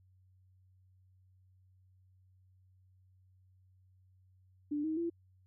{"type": "tone with pitch steps", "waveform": "sine", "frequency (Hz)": [294.3, 315.4, 338.1], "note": ["D4", "D#4", "E4"], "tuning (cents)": [4, 24, 44], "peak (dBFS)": -32, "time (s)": [4.71, 5.1], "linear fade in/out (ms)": 10, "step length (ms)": 130, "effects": ["added 93 Hz sine -63 dBFS peak until 5.46 s"]}